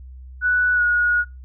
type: tone with pitch glide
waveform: sine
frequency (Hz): 1480 to 1448.7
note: F#6 to F#6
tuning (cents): 0 to -37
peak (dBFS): -15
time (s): 0.41-1.25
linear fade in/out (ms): 50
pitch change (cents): -37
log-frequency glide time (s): 0.74-0.82
effects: noise-tail reverb RT60 0.2 s tail -20 dB re dry + added 64 Hz sine -36 dBFS peak until 1.44 s